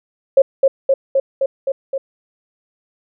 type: tone with echo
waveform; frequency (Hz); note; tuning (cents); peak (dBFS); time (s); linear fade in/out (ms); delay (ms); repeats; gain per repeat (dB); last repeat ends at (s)
sine; 541; C#5; -42; -5; 0.37-0.42; 5; 260; 6; -2; 1.98
effects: none